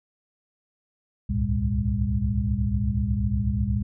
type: tone cluster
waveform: sine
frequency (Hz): 65.3 / 73.5 / 103.7 / 117.4 / 202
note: C2 / D2 / G#2 / A#2 / G#3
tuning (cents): -3 / +2 / -2 / +13 / -48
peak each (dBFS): -28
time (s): 1.29-3.83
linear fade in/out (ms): 10
effects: none